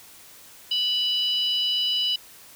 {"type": "harmonic tone", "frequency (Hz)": 987.8, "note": "B5", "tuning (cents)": 0, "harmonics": [3, 4, 5], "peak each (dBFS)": [-22, -31, -31], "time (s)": [0.71, 2.16], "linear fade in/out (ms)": 5, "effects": ["white hiss -48 dBFS RMS until 2.55 s"]}